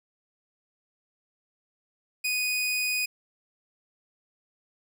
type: tone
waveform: sawtooth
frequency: 2485 Hz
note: D#7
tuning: 3 cents flat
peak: -22 dBFS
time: 2.24-3.06 s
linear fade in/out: 10 ms
effects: none